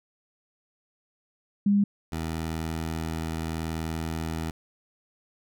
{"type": "tone pair in turn", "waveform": ["sine", "15% pulse"], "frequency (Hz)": [202.2, 80.8], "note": ["G#3", "E2"], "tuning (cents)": [-46, -34], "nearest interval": "octave + major third", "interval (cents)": 1588, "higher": "first", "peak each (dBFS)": [-18, -23], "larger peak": "first", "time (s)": [[1.66, 1.84], [2.12, 4.51]], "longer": "second", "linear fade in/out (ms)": 5, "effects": []}